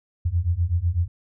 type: beating tone pair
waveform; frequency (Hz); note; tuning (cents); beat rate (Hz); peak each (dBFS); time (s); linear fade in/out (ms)
sine; 82.41 / 90.41; E2 / F#2; 0 / -40; 8; -23 / -22; 0.25-1.08; 10
effects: none